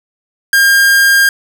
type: tone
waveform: 45% pulse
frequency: 1609 Hz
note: G6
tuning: 45 cents sharp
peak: -6 dBFS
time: 0.53-1.29 s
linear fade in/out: 2 ms
effects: none